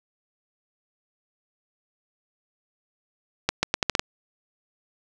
accelerating click train, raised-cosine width 0.2 ms, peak -3 dBFS, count 7, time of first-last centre 3.49-3.995 s, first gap 140 ms, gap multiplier 0.79, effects none

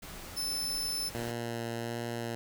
pink noise, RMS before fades -45 dBFS, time 0.02-1.32 s, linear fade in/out 10 ms
sawtooth tone, 5274 Hz, E8, in tune, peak -29 dBFS, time 0.36-1.1 s, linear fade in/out 20 ms
10% pulse tone with vibrato, 117.1 Hz, A#2, 8 cents sharp, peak -26 dBFS, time 1.15-2.35 s, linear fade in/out 0 ms, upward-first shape sine, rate 1.4 Hz, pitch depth 12 cents each way
effects none

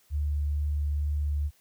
sine tone with vibrato, 73.42 Hz, D2, in tune, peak -25 dBFS, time 0.1-1.51 s, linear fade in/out 50 ms, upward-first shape triangle, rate 2.2 Hz, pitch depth 10 cents each way, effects white hiss -64 dBFS RMS until 1.6 s

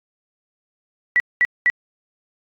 sine tone bursts, 1952 Hz, B6, 21 cents flat, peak -12 dBFS, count 3, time 1.16-1.7 s, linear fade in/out 0 ms, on 40 ms, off 210 ms, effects AAC 48 kbps

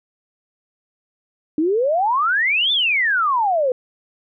sine exponential two-way sweep, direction up then down, 295.8 to 3600 to 487.7 Hz, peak -15 dBFS, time 1.58-3.72 s, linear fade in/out 2 ms, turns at 2.72 s, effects none

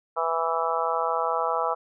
harmonic tone, 164.81 Hz, E3, in tune, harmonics 3 / 4 / 5 / 6 / 7 / 8, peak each -30 / -30 / -30 / -30 / -30 / -30 dBFS, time 0.16-1.75 s, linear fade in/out 20 ms, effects none

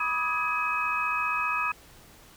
sine tone cluster, 981 / 1185 / 1260 / 1662 / 2535 Hz, B5 / D6 / D#6 / G#6 / D#7, -12 / +15 / +21 / +1 / +32 cents, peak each -33 / -38 / -29 / -35 / -29 dBFS, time 0-1.72 s, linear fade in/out 5 ms, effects pink hiss -53 dBFS RMS until 2.36 s

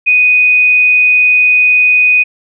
sine tone, 2489 Hz, D#7, in tune, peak -5 dBFS, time 0.06-2.24 s, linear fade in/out 20 ms, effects none

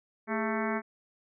harmonic tone with a mistuned harmonic, 221.6 Hz, A3, 13 cents sharp, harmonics 1 / 2 / 3 / 4 / 5 / 6 / 7 / 8 / 9 / 10, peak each -32 / -35 / -37 / -38 / -39 / -40 / -40 / -41 / -42 / -42 dBFS, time 0.27-0.82 s, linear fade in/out 50 ms, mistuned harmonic 2, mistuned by -120 cents, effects none

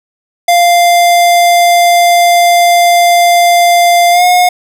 square tone with pitch glide, 696 to 718.9 Hz, F5 to F5, -6 to +50 cents, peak -5 dBFS, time 0.48-4.49 s, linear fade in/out 5 ms, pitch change +56 cents, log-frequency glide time 4.11-4.24 s, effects none

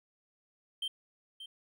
triangle tone with echo, 3136 Hz, G7, in tune, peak -31 dBFS, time 0.82-0.88 s, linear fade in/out 5 ms, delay 580 ms, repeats 1, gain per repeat -11 dB, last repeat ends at 1.46 s, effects none

